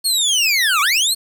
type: linear two-way sweep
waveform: 25% pulse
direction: down then up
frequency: 4400 to 1106 to 4400 Hz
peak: -10 dBFS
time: 0.04-1.15 s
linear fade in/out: 20 ms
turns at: 0.81 s
effects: 7-bit